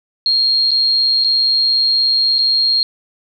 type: tone with dropouts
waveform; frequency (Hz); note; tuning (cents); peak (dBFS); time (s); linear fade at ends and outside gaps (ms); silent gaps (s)
sine; 4239; C8; +22; -11; 0.26-2.83; 1; 0.708-0.715 / 1.239-1.245 / 2.384-2.389
effects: none